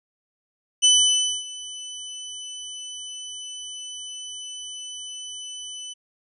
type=tone with ADSR envelope; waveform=25% pulse; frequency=3001 Hz; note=F#7; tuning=24 cents sharp; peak=-9 dBFS; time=0.82-5.94 s; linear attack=25 ms; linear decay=590 ms; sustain=-21 dB; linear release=17 ms; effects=resampled to 24000 Hz